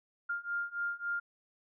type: beating tone pair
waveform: sine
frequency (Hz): 1401 / 1404.6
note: F6 / F6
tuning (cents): +5 / +10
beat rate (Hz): 3.6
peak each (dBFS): -37 / -36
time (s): 0.29-1.2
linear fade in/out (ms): 10
effects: none